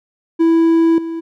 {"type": "tone with level steps", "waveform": "triangle", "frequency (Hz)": 329.6, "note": "E4", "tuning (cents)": 0, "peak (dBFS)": [-7, -19], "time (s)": [0.39, 1.21], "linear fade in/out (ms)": 20, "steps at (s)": 0.98, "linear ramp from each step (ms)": 2, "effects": []}